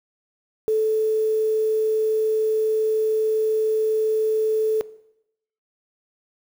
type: tone with quantisation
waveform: sine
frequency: 436.4 Hz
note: A4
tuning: 14 cents flat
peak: -17 dBFS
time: 0.68-4.81 s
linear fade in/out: 0 ms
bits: 7
effects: noise-tail reverb RT60 0.8 s tail -19 dB re dry